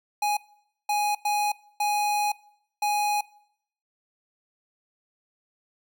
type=tone bursts at uneven times; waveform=square; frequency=830.6 Hz; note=G#5; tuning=in tune; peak=-23 dBFS; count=5; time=0.22-0.37 / 0.89-1.15 / 1.25-1.52 / 1.8-2.32 / 2.82-3.21 s; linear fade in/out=5 ms; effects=noise-tail reverb RT60 0.7 s tail -22 dB re dry